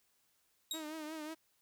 25% pulse tone with exponential decay, 3793 Hz, A#7, 29 cents sharp, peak -30 dBFS, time 0.71-0.9 s, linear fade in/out 2 ms, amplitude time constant 40 ms
sawtooth tone with vibrato, 311.1 Hz, D#4, in tune, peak -38 dBFS, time 0.73-1.35 s, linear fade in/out 20 ms, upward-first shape triangle, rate 5.5 Hz, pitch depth 73 cents each way
effects white hiss -75 dBFS RMS until 1.61 s

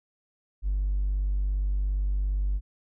sine tone with hard clipping, 48.67 Hz, G1, 12 cents flat, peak -24 dBFS, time 0.62-2.61 s, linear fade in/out 50 ms, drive 1 dB, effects none

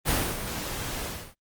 pink noise with ADSR envelope, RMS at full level -23 dBFS, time 0.05-1.35 s, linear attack 34 ms, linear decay 280 ms, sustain -10 dB, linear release 320 ms, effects Opus 32 kbps

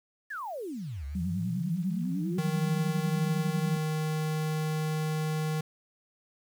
sine exponential two-way sweep, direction down then up, 1819 to 67 to 379 Hz, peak -34 dBFS, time 0.3-2.39 s, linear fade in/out 10 ms, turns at 1.05 s
sine tone with vibrato, 177.2 Hz, F3, 25 cents sharp, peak -29 dBFS, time 1.15-3.77 s, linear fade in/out 5 ms, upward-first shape sine, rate 10 Hz, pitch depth 130 cents each way
square tone, 155.56 Hz, D#3, in tune, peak -29 dBFS, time 2.38-5.61 s, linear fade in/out 5 ms
effects 9-bit

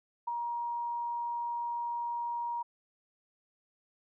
sine tone with ADSR envelope, 947 Hz, A#5, 27 cents sharp, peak -28 dBFS, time 0.27-2.63 s, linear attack 11 ms, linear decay 6 ms, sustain -4 dB, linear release 13 ms, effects none

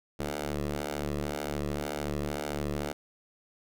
10% pulse ring-modulated tone, 73.42 Hz, D2, in tune, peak -20 dBFS, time 0.19-2.93 s, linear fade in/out 10 ms, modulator 256 Hz, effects none

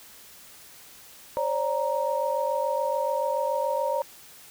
sine tone cluster, 536 / 583 / 935 Hz, C5 / D5 / A#5, +42 / -13 / +5 cents, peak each -28 dBFS, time 1.37-4.02 s, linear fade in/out 0 ms, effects white hiss -49 dBFS RMS until 4.5 s

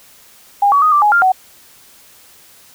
sine tone with pitch steps, 810 / 1133 / 1246 / 1174 / 835 / 1397 / 750 Hz, G#5 / C#6 / D#6 / D6 / G#5 / F6 / F#5, -43 / +37 / +2 / -1 / +9 / 0 / +23 cents, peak -8 dBFS, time 0.62-1.32 s, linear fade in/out 5 ms, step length 100 ms, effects white hiss -45 dBFS RMS until 2.74 s

